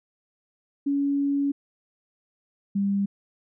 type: tone pair in turn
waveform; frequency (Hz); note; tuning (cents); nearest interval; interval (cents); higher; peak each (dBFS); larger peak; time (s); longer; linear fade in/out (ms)
sine; 281.5 / 199.05; C#4 / G3; +27 / +27; tritone; 600; first; -21; neither; 0.86-1.52 / 2.75-3.06; first; 10
effects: none